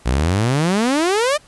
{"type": "exponential sweep", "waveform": "sawtooth", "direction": "up", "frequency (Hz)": [56.7, 622], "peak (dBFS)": -11, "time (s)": [0.05, 1.38], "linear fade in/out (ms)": 20, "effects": ["pink hiss -49 dBFS RMS until 1.47 s", "resampled to 24000 Hz"]}